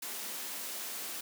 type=high-pass noise; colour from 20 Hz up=white; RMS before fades=-40 dBFS; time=0.02-1.21 s; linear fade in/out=5 ms; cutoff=190 Hz; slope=48 dB/octave; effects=none